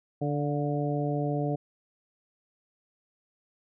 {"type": "harmonic tone with a mistuned harmonic", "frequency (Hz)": 146.2, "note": "D3", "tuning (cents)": -7, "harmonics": [1, 2, 3, 4, 5], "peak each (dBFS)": [-29, -32, -34, -35, -36], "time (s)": [0.21, 1.56], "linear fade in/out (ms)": 10, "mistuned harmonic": 5, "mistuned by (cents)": -28, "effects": []}